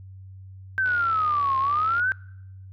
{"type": "exponential two-way sweep", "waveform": "sine", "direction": "down then up", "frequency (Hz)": [1568, 1054, 1568], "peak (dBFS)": -20, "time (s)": [0.78, 2.12], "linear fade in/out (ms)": 0, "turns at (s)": 1.58}
{"type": "click train", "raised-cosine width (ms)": 0.3, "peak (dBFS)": -24, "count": 77, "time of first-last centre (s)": [0.86, 1.996], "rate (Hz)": 66.9}
{"effects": ["noise-tail reverb RT60 0.8 s tail -25 dB re dry", "added 95 Hz sine -40 dBFS peak until 2.72 s"]}